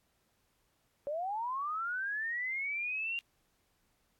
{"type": "linear sweep", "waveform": "sine", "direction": "up", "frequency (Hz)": [554.4, 2794], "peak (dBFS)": -33, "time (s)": [1.07, 3.19], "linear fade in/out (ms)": 0, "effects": ["pink hiss -75 dBFS RMS until 4.19 s", "AAC 64 kbps"]}